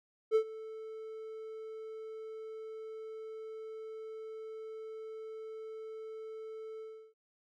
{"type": "tone with ADSR envelope", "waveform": "triangle", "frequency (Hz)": 440, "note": "A4", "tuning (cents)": 0, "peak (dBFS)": -20, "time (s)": [0.31, 7.14], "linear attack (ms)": 44, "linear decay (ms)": 80, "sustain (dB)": -20, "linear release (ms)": 340, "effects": []}